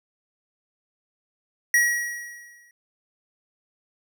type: tone with exponential decay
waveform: square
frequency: 1910 Hz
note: A#6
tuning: 42 cents sharp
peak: -15 dBFS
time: 1.74-2.71 s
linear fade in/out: 2 ms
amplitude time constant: 210 ms
effects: none